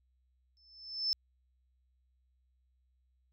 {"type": "tone with exponential growth", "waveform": "sine", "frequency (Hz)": 5274, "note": "E8", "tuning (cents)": 0, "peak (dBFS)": -26, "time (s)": [0.57, 1.13], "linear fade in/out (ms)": 0, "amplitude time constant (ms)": 120, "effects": ["added 63 Hz sine -70 dBFS peak until 3.32 s"]}